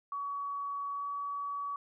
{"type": "tone with pitch glide", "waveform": "sine", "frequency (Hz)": [1130, 1136.5], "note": ["C#6", "C#6"], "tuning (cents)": [33, 43], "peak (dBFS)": -34, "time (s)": [0.12, 1.76], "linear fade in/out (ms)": 2, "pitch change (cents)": 10, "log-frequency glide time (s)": [0.93, 1.05], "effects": []}